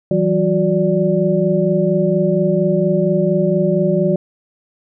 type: tone cluster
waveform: sine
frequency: 165.5 / 189.8 / 365 / 583 Hz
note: E3 / F#3 / F#4 / D5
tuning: +7 / +44 / -24 / -13 cents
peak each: -18 dBFS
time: 0.11-4.16 s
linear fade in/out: 2 ms
effects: none